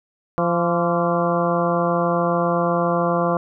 harmonic tone with a mistuned harmonic, 172.4 Hz, F3, 22 cents flat, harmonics 1 / 2 / 3 / 4 / 5 / 6 / 7 / 8, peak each -23 / -26 / -22 / -24 / -31 / -27 / -26 / -32 dBFS, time 0.38-3.37 s, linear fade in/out 0 ms, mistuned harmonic 7, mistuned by -69 cents, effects none

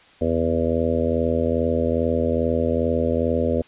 harmonic tone with a mistuned harmonic, 82.41 Hz, E2, in tune, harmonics 1 / 2 / 3 / 4 / 5 / 6 / 7 / 8, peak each -26 / -33 / -24 / -31 / -27 / -24 / -26 / -34 dBFS, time 0.21-3.62 s, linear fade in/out 5 ms, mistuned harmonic 1, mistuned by +35 cents, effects white hiss -51 dBFS RMS until 3.67 s + resampled to 8000 Hz

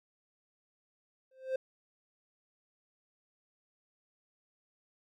triangle tone with exponential growth, 523.3 Hz, C5, in tune, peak -25 dBFS, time 1.31-1.56 s, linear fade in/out 5 ms, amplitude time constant 53 ms, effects none

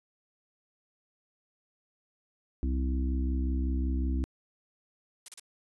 harmonic tone, 65.41 Hz, C2, in tune, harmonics 1 / 3 / 4 / 5, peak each -27 / -40 / -36 / -40 dBFS, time 2.63-4.24 s, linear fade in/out 0 ms
blue noise bursts, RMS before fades -41 dBFS, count 3, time 5.26-5.397 s, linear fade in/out 2 ms, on 23 ms, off 34 ms
effects resampled to 24000 Hz

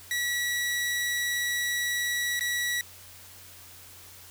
sawtooth tone with dropouts, 1937 Hz, B6, 34 cents flat, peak -23 dBFS, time 0.11-2.81 s, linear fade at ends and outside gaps 1 ms, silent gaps 2.394-2.408 s, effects added 90 Hz sine -56 dBFS peak until 4.3 s + white hiss -49 dBFS RMS until 4.3 s

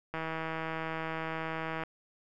click train, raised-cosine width 0.5 ms, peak -21 dBFS, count 274, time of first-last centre 0.14-1.836 s, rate 161 Hz, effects none

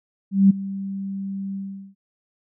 sine tone with ADSR envelope, 195.4 Hz, G3, 5 cents flat, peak -8 dBFS, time 0.31-1.95 s, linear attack 190 ms, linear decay 13 ms, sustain -18 dB, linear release 400 ms, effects none

